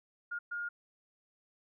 sine tone bursts at uneven times, 1421 Hz, F6, 30 cents sharp, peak -35 dBFS, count 2, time 0.31-0.39 / 0.51-0.69 s, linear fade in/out 10 ms, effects none

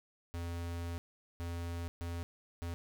square tone bursts at uneven times, 85.4 Hz, F2, 38 cents flat, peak -38 dBFS, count 4, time 0.34-0.98 / 1.4-1.88 / 2.01-2.23 / 2.62-2.74 s, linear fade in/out 0 ms, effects none

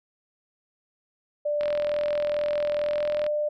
sine tone with pitch glide, 590 to 596.9 Hz, D5 to D5, +8 to +28 cents, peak -23 dBFS, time 1.45-3.49 s, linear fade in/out 10 ms, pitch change +20 cents, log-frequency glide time 2.83-3.22 s
click train, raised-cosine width 0.3 ms, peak -19 dBFS, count 71, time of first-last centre 1.61-3.265 s, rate 42.3 Hz
effects none

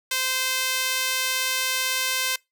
sawtooth tone with high-pass filter, 518 Hz, C5, 17 cents flat, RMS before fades -25 dBFS, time 0.11-2.36 s, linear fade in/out 5 ms, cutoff 2200 Hz, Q 0.75, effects noise-tail reverb RT60 0.2 s tail -24 dB re dry

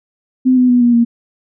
sine tone with pitch steps, 256.7 / 251 / 245.4 / 239.9 / 234.6 Hz, C4 / B3 / B3 / A#3 / A#3, -33 / +28 / -11 / +50 / +11 cents, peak -7 dBFS, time 0.45-1.05 s, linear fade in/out 20 ms, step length 120 ms, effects none

